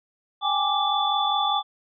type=tone cluster; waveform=sine; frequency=792 / 837 / 1174 / 3471 Hz; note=G5 / G#5 / D6 / A7; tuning=+18 / +13 / -1 / -24 cents; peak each=-26 dBFS; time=0.41-1.63 s; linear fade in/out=50 ms; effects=none